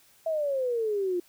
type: exponential sweep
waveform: sine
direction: down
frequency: 660 to 346.5 Hz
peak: -25 dBFS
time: 0.26-1.2 s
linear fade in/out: 5 ms
effects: white hiss -60 dBFS RMS until 1.28 s